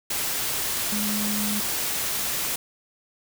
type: tone in noise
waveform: sine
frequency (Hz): 209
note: G#3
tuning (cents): +11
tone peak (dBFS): -27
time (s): 0.92-1.6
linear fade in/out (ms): 5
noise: white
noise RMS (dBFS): -27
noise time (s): 0.1-2.56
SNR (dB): -3
effects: none